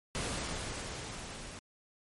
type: noise with level ramp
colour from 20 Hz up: pink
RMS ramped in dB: -35 to -46 dBFS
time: 0.15-1.59 s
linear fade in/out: 0 ms
effects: MP3 48 kbps